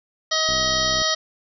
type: harmonic tone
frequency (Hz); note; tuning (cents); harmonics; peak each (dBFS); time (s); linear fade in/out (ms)
633; D#5; +30; 1 / 2 / 3 / 5 / 6 / 7 / 8 / 9; -27 / -27 / -27 / -27 / -27 / -27 / -27 / -27; 0.31-1.15; 10
type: click train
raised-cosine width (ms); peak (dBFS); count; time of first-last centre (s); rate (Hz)
3; -22; 35; 0.49-1.018; 64.4
effects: none